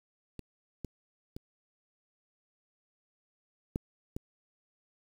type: clicks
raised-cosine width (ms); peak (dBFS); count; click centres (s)
3; -29 / -25 / -28 / -18 / -23; 5; 0.393 / 0.847 / 1.365 / 3.759 / 4.165
effects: 8-bit